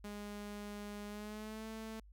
sawtooth tone with pitch glide, 206.2 to 221 Hz, G#3 to A3, -12 to +8 cents, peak -40 dBFS, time 0.04-2 s, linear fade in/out 5 ms, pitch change +120 cents, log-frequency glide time 1.07-1.67 s, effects added 50 Hz sine -56 dBFS peak until 2.12 s

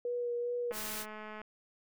sine tone with vibrato, 482 Hz, B4, 42 cents flat, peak -32 dBFS, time 0.05-0.72 s, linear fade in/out 2 ms, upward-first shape sine, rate 2.5 Hz, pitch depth 15 cents each way
click train, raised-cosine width 0.5 ms, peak -31 dBFS, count 152, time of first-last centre 0.71-1.416 s, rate 214 Hz
white band-stop noise, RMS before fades -40 dBFS, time 0.72-1.06 s, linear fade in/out 50 ms, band 500 to 1100 Hz, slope 48 dB/octave
effects none

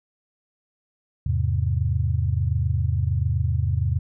sine chord, E augmented, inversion none, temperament equal, 82.41 / 103.83 / 130.81 Hz, E2 / G#2 / B#2, 0 / 0 / 0 cents, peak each -23 / -24 / -25 dBFS, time 1.26-3.99 s, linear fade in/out 5 ms, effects none

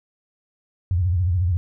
sine tone with vibrato, 89.1 Hz, F2, 35 cents sharp, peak -17 dBFS, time 0.91-1.57 s, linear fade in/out 0 ms, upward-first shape sine, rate 14 Hz, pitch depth 140 cents each way, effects none

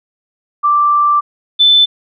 sine tone pair in turn, 1174.7 / 3520 Hz, D6 / A7, 0 / 0 cents, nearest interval octave + perfect fifth, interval 1900 cents, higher second, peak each -8 / -5 dBFS, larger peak second, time 0.63-1.21 / 1.59-1.86 s, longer first, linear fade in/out 20 ms, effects none

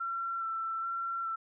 sine tone with vibrato, 1348 Hz, E6, 38 cents sharp, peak -32 dBFS, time 0-1.36 s, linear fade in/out 10 ms, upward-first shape square, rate 1.2 Hz, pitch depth 15 cents each way, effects none

